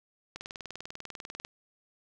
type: click train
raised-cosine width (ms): 0.2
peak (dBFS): -23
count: 23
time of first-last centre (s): 0.36-1.449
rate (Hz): 20.2
effects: none